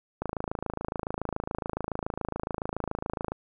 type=click train; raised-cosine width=1 ms; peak=-16 dBFS; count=85; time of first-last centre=0.22-3.32 s; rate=27.1 Hz; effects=none